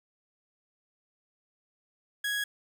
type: tone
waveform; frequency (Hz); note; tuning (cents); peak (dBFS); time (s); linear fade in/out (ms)
30% pulse; 1661.2; G#6; 0; -26; 2.24-2.44; 5
effects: none